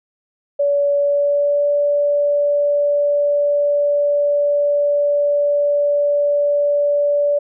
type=tone with pitch glide; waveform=sine; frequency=571 to 579 Hz; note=D5 to D5; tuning=-49 to -25 cents; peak=-13 dBFS; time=0.59-7.39 s; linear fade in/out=10 ms; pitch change=+24 cents; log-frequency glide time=0.95-1.7 s; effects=none